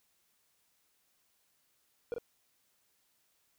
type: tone with echo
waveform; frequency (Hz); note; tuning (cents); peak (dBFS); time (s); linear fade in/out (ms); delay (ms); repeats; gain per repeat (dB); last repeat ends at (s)
triangle; 477.2; A#4; +41; -30; 2.12-2.14; 0; 43; 1; -3; 2.183
effects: white hiss -74 dBFS RMS until 3.58 s